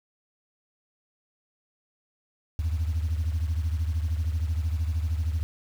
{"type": "beating tone pair", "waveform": "sine", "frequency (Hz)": [77.78, 90.78], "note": ["D#2", "F#2"], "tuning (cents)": [0, -32], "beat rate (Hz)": 13, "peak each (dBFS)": [-24, -29], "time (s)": [2.59, 5.43], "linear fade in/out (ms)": 0, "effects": ["tanh soft clip ceiling -20 dBFS", "8-bit"]}